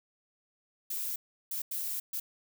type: noise bursts at uneven times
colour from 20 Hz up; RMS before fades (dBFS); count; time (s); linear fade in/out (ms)
violet; -35; 4; 0.9-1.16 / 1.51-1.62 / 1.71-2 / 2.13-2.2; 5
effects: none